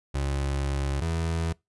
30% pulse tone pair in turn, 69.3 / 82.41 Hz, C#2 / E2, 0 / 0 cents, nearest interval minor third, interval 300 cents, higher second, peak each -23 dBFS, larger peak neither, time 0.14-1.01 / 1.01-1.53 s, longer first, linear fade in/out 10 ms, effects noise-tail reverb RT60 0.2 s tail -24 dB re dry + resampled to 24000 Hz

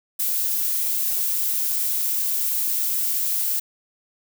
violet noise, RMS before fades -23 dBFS, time 0.19-3.6 s, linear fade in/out 10 ms, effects none

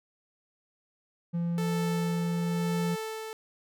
triangle tone with pitch glide, 170.7 to 172.09 Hz, F3 to F3, -39 to -25 cents, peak -25 dBFS, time 1.33-2.96 s, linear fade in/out 20 ms, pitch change +14 cents, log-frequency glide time 2.04-2.83 s
sawtooth tone with tremolo, 440 Hz, A4, in tune, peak -28 dBFS, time 1.58-3.33 s, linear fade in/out 0 ms, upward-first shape sine, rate 0.99 Hz, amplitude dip 45%
effects none

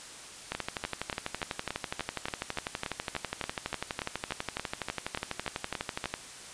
two click trains, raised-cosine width 0.3 ms, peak -16 / -15 dBFS, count 20 / 69, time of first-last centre 0.55-6.041 / 0.52-6.14 s, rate 3.46 / 12.1 Hz, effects white hiss -46 dBFS RMS until 6.53 s + resampled to 22050 Hz

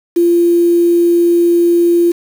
sine tone with quantisation, 343.9 Hz, F4, 27 cents flat, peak -7 dBFS, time 0.16-2.12 s, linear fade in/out 10 ms, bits 5, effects none

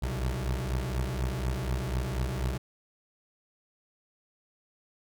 25% pulse beating tone pair, 61.6 / 65.7 Hz, B1 / C2, -4 / +8 cents, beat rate 4.1 Hz, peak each -28 dBFS, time 0.02-2.58 s, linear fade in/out 10 ms, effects none

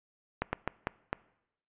slowing click train, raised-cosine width 0.5 ms, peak -14 dBFS, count 5, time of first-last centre 0.42-1.13 s, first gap 110 ms, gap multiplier 1.33, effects noise-tail reverb RT60 0.8 s tail -22 dB re dry + resampled to 8000 Hz

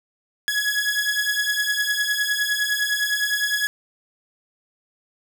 sawtooth beating tone pair, 1675 / 1684.8 Hz, G#6 / G#6, +14 / +24 cents, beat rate 9.8 Hz, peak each -20 dBFS, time 0.48-3.67 s, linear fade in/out 0 ms, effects none

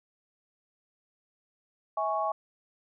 sine chord, C# minor, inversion first, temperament equal with one note detuned, 647.9 / 830.6 / 1108.7 Hz, E5 / G#5 / C#6, -30 / 0 / 0 cents, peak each -31 dBFS, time 1.97-2.32 s, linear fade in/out 5 ms, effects none

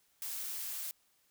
blue noise, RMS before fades -40 dBFS, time 0.22-0.91 s, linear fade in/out 0 ms, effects white hiss -72 dBFS RMS until 1.3 s

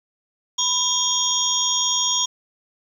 sine tone cluster, 1001 / 3256 / 3591 / 5660 / 6670 Hz, B5 / G#7 / A7 / F8 / G#8, +23 / -35 / +35 / +22 / +7 cents, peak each -29 / -22 / -27 / -25 / -24 dBFS, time 0.58-2.26 s, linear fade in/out 10 ms, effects 8-bit

